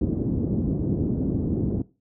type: low-pass noise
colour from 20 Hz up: white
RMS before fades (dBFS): -24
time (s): 0.01-1.82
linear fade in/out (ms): 5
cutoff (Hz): 310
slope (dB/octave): 24
effects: noise-tail reverb RT60 0.3 s tail -18 dB re dry + high-pass 60 Hz 12 dB/octave